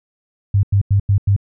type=tone bursts; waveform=sine; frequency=99.6 Hz; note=G2; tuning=28 cents sharp; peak=-10 dBFS; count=5; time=0.54-1.364 s; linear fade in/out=5 ms; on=92 ms; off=91 ms; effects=none